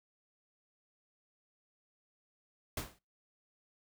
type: noise with exponential decay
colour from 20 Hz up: pink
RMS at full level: -34 dBFS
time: 2.77-2.99 s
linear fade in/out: 5 ms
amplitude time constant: 47 ms
effects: noise-tail reverb RT60 0.3 s tail -25 dB re dry